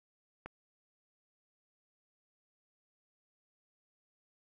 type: click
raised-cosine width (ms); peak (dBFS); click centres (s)
0.5; -28; 0.46
effects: none